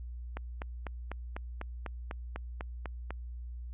click train, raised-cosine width 0.5 ms, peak -23 dBFS, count 12, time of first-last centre 0.37-3.106 s, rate 4.02 Hz, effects added 60 Hz sine -39 dBFS peak until 3.73 s + resampled to 8000 Hz

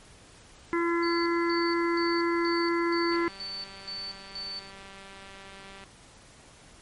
harmonic tone, 340 Hz, F4, 46 cents flat, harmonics 1 / 3 / 4 / 5 / 6, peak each -25 / -32 / -35 / -37 / -35 dBFS, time 0.73-3.28 s, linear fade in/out 0 ms
sine tone with tremolo, 4519 Hz, C#8, 33 cents sharp, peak -34 dBFS, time 1.02-4.72 s, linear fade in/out 20 ms, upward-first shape square, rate 2.1 Hz, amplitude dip 80%
click train, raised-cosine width 0.3 ms, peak -31 dBFS, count 531, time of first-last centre 3.12-5.838 s, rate 195 Hz
effects pink hiss -53 dBFS RMS until 6.81 s + MP3 48 kbps

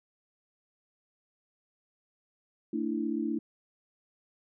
sine chord, A suspended fourth, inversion none, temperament equal with one note detuned, 225.4 / 293.7 / 329.6 Hz, A3 / D4 / E4, +42 / 0 / 0 cents, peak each -33 dBFS, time 2.73-3.39 s, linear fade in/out 5 ms, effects none

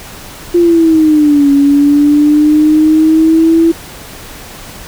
sine exponential two-way sweep, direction down then up, 350 to 280 to 332.3 Hz, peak -4 dBFS, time 0.54-3.72 s, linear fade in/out 10 ms, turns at 1.51 s, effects pink hiss -30 dBFS RMS until 4.87 s

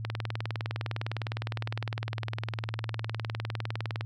click train, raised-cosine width 0.3 ms, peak -17 dBFS, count 79, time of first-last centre 0.05-4.009 s, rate 19.7 Hz, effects added 111 Hz sine -34 dBFS peak until 4.05 s

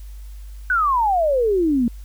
sine exponential sweep, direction down, 1526 to 226.7 Hz, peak -15 dBFS, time 0.7-1.88 s, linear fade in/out 2 ms, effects added 50 Hz sine -33 dBFS peak until 2.04 s + white hiss -54 dBFS RMS until 2.04 s

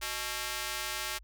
square tone with high-pass filter, 123.47 Hz, B2, in tune, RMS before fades -36 dBFS, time 0.01-1.19 s, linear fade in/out 20 ms, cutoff 1500 Hz, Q 0.57, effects added 48 Hz sine -51 dBFS peak until 1.23 s

